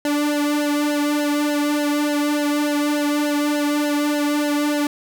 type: tone with flanger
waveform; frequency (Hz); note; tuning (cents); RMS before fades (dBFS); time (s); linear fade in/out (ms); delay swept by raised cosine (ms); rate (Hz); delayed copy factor
sawtooth; 293.7; D4; 0; -20; 0.05-4.87; 2; 0.84 to 2.24; 3.4; -0.85
effects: none